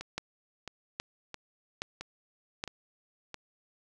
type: two click trains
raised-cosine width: 0.2 ms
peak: -16 / -22 dBFS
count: 4 / 6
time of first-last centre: 0.18-2.639 / 0.01-3.343 s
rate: 1.22 / 1.5 Hz
effects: none